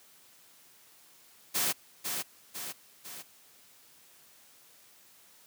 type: noise with echo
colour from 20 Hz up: white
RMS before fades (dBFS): -29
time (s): 1.54-1.73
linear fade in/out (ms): 20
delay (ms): 500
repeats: 3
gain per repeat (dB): -5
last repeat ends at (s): 3.23
effects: white hiss -59 dBFS RMS until 5.46 s + high-pass 100 Hz 12 dB/octave